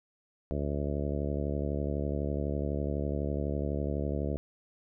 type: harmonic tone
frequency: 72 Hz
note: D2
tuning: 34 cents flat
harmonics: 1 / 2 / 3 / 4 / 5 / 6 / 7 / 8 / 9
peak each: -33 / -36 / -38 / -39 / -40 / -41 / -41 / -42 / -43 dBFS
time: 0.51-4.37 s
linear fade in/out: 0 ms
effects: none